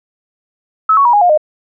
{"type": "tone with pitch steps", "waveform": "sine", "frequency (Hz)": [1295, 1114.4, 959, 825.3, 710.2, 611.2], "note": ["E6", "C#6", "A#5", "G#5", "F5", "D#5"], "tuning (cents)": [-31, 9, 49, -11, 29, -31], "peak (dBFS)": -6, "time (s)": [0.89, 1.376], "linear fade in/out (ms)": 5, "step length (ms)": 81, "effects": []}